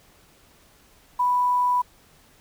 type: tone with quantisation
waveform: sine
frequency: 987.8 Hz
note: B5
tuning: in tune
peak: -18 dBFS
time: 1.19-1.82 s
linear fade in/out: 10 ms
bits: 8
effects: pink hiss -56 dBFS RMS until 2.4 s